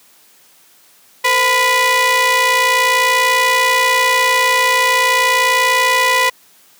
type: ring-modulated tone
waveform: sawtooth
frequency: 486.6 Hz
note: B4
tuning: 26 cents flat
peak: -4 dBFS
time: 1.24-6.3 s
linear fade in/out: 10 ms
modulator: 1490 Hz
effects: white hiss -49 dBFS RMS until 6.79 s + high-pass 150 Hz 12 dB/octave